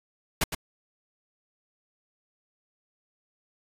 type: noise with echo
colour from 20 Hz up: pink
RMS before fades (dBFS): -24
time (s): 0.41-0.44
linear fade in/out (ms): 5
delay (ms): 110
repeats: 1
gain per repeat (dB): -8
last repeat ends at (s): 0.55
effects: resampled to 32000 Hz